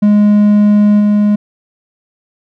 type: tone with level steps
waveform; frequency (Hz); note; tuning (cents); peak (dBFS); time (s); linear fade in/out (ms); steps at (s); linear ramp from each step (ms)
triangle; 207.7; G#3; 0; -3 / -5; 0.02-1.36; 10; 0.99; 20
effects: none